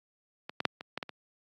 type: clicks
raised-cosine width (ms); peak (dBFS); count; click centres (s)
0.3; -22 / -16 / -7 / -24 / -17 / -19 / -25; 7; 0.495 / 0.604 / 0.653 / 0.809 / 0.976 / 1.028 / 1.093
effects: high-pass 150 Hz 12 dB/octave + AAC 64 kbps